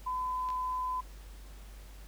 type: tone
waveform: sine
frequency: 1012 Hz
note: B5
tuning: 42 cents sharp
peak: -31 dBFS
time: 0.06-1.01 s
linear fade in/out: 10 ms
type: clicks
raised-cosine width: 0.2 ms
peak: -31 dBFS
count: 2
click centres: 0.488 / 0.503 s
effects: added 49 Hz sine -46 dBFS peak until 2.07 s + pink hiss -57 dBFS RMS until 2.07 s